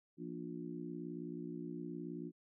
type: harmonic tone with a mistuned harmonic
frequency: 59 Hz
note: A#1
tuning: 22 cents sharp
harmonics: 3 / 4 / 5 / 6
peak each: -47 / -49 / -46 / -48 dBFS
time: 0.17-2.32 s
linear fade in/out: 50 ms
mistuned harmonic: 3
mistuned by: -78 cents
effects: none